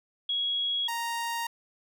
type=tone pair in turn; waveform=sine / sawtooth; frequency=3322 / 932.2 Hz; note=G#7 / A#5; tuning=0 / 0 cents; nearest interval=octave + minor seventh; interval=2200 cents; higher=first; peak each=-26 dBFS; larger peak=neither; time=0.29-0.88 / 0.88-1.47 s; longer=neither; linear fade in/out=5 ms; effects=none